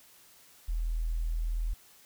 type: tone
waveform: sine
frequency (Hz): 40.69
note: E1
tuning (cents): -22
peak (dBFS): -28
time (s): 0.68-1.74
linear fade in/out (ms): 10
effects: white hiss -58 dBFS RMS until 2.05 s